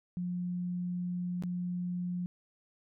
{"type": "tone with dropouts", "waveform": "sine", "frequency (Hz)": 178, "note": "F3", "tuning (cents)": 33, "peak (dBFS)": -32, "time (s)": [0.17, 2.26], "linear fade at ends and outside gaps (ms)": 0, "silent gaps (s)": [1.424, 1.436], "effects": []}